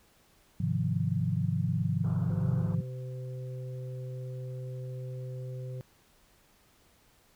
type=chord; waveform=sine; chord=F minor seventh; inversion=first; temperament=equal; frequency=103.83 / 130.81 / 155.56 / 174.61 Hz; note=Ab2 / C3 / Eb3 / F3; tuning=0 / 0 / 0 / 0 cents; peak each=-32 dBFS; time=0.6-2.81 s; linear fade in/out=5 ms
type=low-pass noise; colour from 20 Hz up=pink; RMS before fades=-46 dBFS; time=2.04-2.75 s; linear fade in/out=2 ms; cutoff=1500 Hz; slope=96 dB/octave
type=harmonic tone; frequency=128 Hz; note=C3; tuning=38 cents flat; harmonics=1 / 3 / 4; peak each=-36 / -49 / -47 dBFS; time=2.3-5.81 s; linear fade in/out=0 ms
effects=pink hiss -64 dBFS RMS until 7.35 s